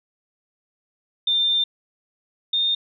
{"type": "tone pair in turn", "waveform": "sine", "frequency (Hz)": [3595, 3647], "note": ["A7", "A#7"], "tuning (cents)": [36, -39], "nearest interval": "unison", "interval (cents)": 25, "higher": "second", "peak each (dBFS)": [-17, -18], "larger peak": "first", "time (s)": [[1.27, 1.64], [2.53, 2.75]], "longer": "first", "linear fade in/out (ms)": 5, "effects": []}